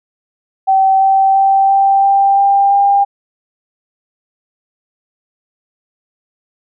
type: tone with pitch steps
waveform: sine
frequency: 770 / 774.9 / 779.8 / 784.8 / 789.8 / 794.9 / 799.9 Hz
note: G5 / G5 / G5 / G5 / G5 / G5 / G5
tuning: -31 / -20 / -9 / +2 / +13 / +24 / +35 cents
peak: -7 dBFS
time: 0.67-3.05 s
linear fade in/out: 20 ms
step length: 340 ms
effects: none